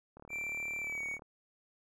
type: click train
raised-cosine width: 1 ms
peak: -37 dBFS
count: 40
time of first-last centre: 0.17-1.221 s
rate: 37.1 Hz
type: tone with pitch glide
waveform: triangle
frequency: 2349 to 2238 Hz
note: D7 to C#7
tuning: 0 to +16 cents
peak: -34 dBFS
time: 0.29-1.19 s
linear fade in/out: 50 ms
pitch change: -84 cents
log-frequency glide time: 0.8-1.04 s
effects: none